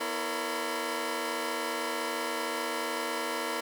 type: tone cluster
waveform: 15% pulse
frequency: 245.7 / 325.8 / 457.7 / 560 / 1013 Hz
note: B3 / E4 / A#4 / C#5 / B5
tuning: -9 / -20 / -32 / +18 / +44 cents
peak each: -35 / -31 / -29 / -31 / -32 dBFS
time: 0-3.61 s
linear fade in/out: 10 ms
effects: none